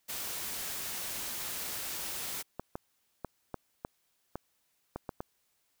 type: noise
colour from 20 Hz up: white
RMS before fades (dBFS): -38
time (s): 0.08-2.43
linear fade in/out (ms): 20
type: clicks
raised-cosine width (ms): 1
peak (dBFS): -22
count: 9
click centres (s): 2.596 / 2.755 / 3.247 / 3.543 / 3.849 / 4.356 / 4.96 / 5.092 / 5.205
effects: white hiss -75 dBFS RMS until 5.8 s